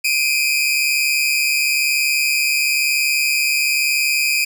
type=tone pair together; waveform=sawtooth; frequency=2375 / 2516 Hz; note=D7 / D#7; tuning=+19 / +19 cents; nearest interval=minor second; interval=100 cents; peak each=-15 dBFS; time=0.04-4.45 s; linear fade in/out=10 ms; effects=none